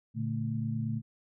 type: tone cluster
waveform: sine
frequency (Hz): 115.5 / 144.3 / 221.2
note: A#2 / D3 / A3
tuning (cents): -16 / -30 / +9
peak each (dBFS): -33 / -36 / -34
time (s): 0.14-1.02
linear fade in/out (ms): 50
effects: none